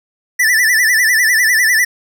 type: tone with vibrato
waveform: square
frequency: 1864.7 Hz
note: A#6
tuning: in tune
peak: -10 dBFS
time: 0.39-1.85 s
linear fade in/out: 10 ms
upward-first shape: sine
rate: 10 Hz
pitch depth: 130 cents each way
effects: none